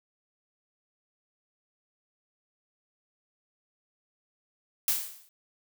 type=noise with exponential decay; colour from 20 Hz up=blue; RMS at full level=-23 dBFS; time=4.88-5.29 s; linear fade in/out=1 ms; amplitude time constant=89 ms; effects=none